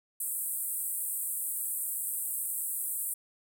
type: band-pass noise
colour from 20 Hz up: pink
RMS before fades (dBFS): -34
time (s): 0.2-3.14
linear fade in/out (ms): 5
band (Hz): 8100 to 16000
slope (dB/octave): 96
effects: none